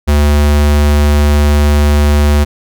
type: tone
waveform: square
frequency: 73.42 Hz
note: D2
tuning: in tune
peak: -7 dBFS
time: 0.07-2.45 s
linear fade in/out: 20 ms
effects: none